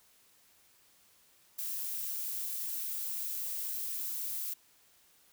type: noise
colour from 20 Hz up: violet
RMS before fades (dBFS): -37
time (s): 1.58-4.54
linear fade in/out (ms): 10
effects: white hiss -65 dBFS RMS until 5.32 s